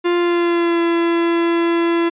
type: tone with pitch glide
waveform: 45% pulse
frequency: 349.2 to 338.1 Hz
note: F4 to E4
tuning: 0 to +44 cents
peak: -14 dBFS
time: 0.04-2.1 s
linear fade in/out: 20 ms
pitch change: -56 cents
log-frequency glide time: 0.16-0.82 s
effects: resampled to 8000 Hz